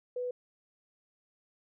sine tone, 495.3 Hz, B4, 5 cents sharp, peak -32 dBFS, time 0.16-0.31 s, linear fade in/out 5 ms, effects none

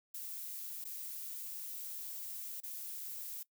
violet noise with dropouts, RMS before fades -44 dBFS, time 0.14-3.43 s, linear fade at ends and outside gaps 5 ms, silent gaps 0.842-0.85 / 2.604-2.634 s, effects noise-tail reverb RT60 0.1 s tail -20 dB re dry

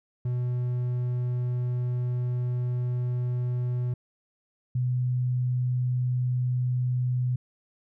triangle / sine tone pair in turn, 123.47 / 125.27 Hz, B2 / B2, 0 / +25 cents, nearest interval unison, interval 25 cents, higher second, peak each -23 dBFS, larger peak neither, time 0.25-3.94 / 4.75-7.36 s, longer first, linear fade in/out 5 ms, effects none

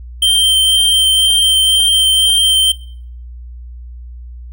square tone with vibrato, 3136 Hz, G7, in tune, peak -9 dBFS, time 0.22-2.72 s, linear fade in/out 5 ms, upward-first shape triangle, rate 2 Hz, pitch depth 15 cents each way, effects noise-tail reverb RT60 0.6 s tail -23 dB re dry + added 60 Hz sine -28 dBFS peak until 4.52 s

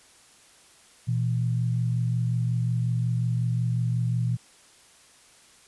sine tone pair together, 120 / 165.52 Hz, B2 / E3, -49 / +7 cents, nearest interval tritone, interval 556 cents, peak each -23 / -30 dBFS, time 1.07-4.37 s, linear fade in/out 20 ms, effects white hiss -55 dBFS RMS until 5.67 s + resampled to 24000 Hz

